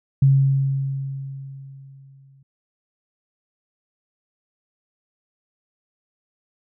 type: tone with exponential decay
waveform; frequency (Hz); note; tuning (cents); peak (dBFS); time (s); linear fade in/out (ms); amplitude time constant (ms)
sine; 136.3; C#3; -29; -10; 0.22-2.43; 5; 480
effects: none